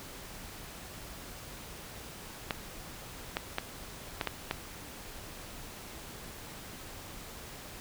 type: clicks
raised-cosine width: 0.3 ms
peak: -14 dBFS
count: 6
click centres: 2.508 / 3.369 / 3.584 / 4.212 / 4.273 / 4.511 s
effects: pink hiss -46 dBFS RMS until 7.8 s